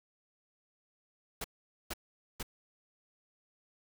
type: noise bursts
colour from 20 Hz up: pink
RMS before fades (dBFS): -38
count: 3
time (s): 1.41-2.429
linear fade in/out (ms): 5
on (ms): 33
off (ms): 460
effects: none